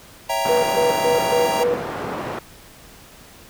square chord, C# diminished seventh, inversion none, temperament equal, 554.4 / 659.3 / 784 / 932.3 Hz, C#5 / E5 / G5 / Bb5, 0 / 0 / 0 / 0 cents, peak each -30 / -26 / -27 / -24 dBFS, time 0.29-1.64 s, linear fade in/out 10 ms
white band-pass noise, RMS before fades -28 dBFS, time 0.45-2.39 s, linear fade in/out 2 ms, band 120 to 900 Hz, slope 12 dB/octave
sine tone with tremolo, 485.7 Hz, B4, 29 cents flat, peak -16 dBFS, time 0.49-1.86 s, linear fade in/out 2 ms, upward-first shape square, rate 3.6 Hz, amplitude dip 80%
effects pink hiss -45 dBFS RMS until 3.49 s

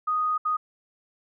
sine tone bursts at uneven times, 1243 Hz, D#6, 2 cents flat, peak -22 dBFS, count 2, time 0.07-0.38 / 0.45-0.57 s, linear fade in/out 10 ms, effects none

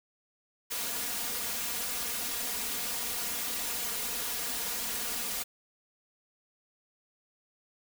white noise with comb filter, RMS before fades -34 dBFS, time 0.7-5.44 s, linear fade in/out 20 ms, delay 4.2 ms, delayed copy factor +0.85, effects none

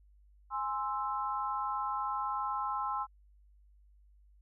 sine chord, Ab augmented, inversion none, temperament equal, 830.6 / 1046.5 / 1318.5 Hz, Ab5 / C6 / E6, 0 / 0 / 0 cents, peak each -37 / -35 / -37 dBFS, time 0.5-3.07 s, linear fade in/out 50 ms, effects added 50 Hz sine -59 dBFS peak until 4.41 s

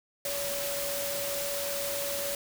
sine tone in noise, 566 Hz, C#5, 36 cents sharp, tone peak -34 dBFS, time 0.25-2.35 s, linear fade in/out 2 ms, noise white, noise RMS -34 dBFS, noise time 0.25-2.35 s, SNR -3 dB, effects none

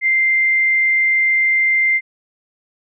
sine tone, 2091 Hz, C7, 2 cents flat, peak -12 dBFS, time 0.01-2.01 s, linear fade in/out 50 ms, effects none

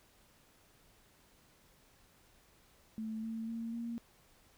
sine tone with pitch steps, 220 / 224.4 / 228.8 / 233.4 Hz, A3 / A3 / A#3 / A#3, 0 / +34 / -32 / +2 cents, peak -37 dBFS, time 2.98-3.98 s, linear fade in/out 0 ms, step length 250 ms, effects pink hiss -66 dBFS RMS until 4.57 s

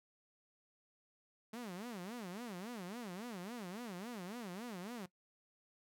sawtooth tone with vibrato, 207.8 Hz, G#3, 1 cent sharp, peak -40 dBFS, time 1.53-5.06 s, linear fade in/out 5 ms, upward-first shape sine, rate 3.6 Hz, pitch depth 300 cents each way, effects noise-tail reverb RT60 0.1 s tail -19 dB re dry

